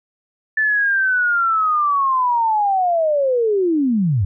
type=linear sweep; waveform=sine; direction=down; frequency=1760 to 85.8 Hz; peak=-14 dBFS; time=0.57-4.25 s; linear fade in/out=5 ms; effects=none